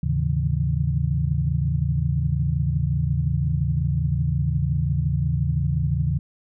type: tone cluster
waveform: sine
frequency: 76.7 / 106.2 / 135.8 / 149.7 / 161.4 Hz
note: D#2 / G#2 / C#3 / D3 / E3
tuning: -24 / +39 / -35 / +33 / -36 cents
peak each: -25 / -29 / -23 / -32 / -26 dBFS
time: 0.03-6.19 s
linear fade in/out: 5 ms
effects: none